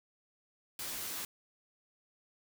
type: noise with comb filter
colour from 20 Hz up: white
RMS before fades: -40 dBFS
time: 0.79-1.25 s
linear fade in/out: 2 ms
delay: 13 ms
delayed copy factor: -0.9
effects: none